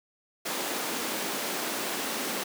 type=high-pass noise; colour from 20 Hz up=pink; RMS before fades=-32 dBFS; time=0.45-2.44 s; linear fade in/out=10 ms; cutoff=230 Hz; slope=24 dB/octave; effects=none